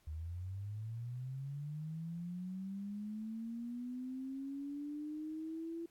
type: linear sweep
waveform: sine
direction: up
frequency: 75 to 337 Hz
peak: -40 dBFS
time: 0.07-5.86 s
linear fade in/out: 5 ms
effects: pink hiss -72 dBFS RMS until 5.9 s + AAC 64 kbps